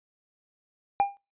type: tone with exponential decay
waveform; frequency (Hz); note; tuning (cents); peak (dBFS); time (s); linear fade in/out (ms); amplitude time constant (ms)
triangle; 801; G5; +37; -14; 1-1.17; 0; 36
effects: noise-tail reverb RT60 0.3 s tail -25 dB re dry + resampled to 8000 Hz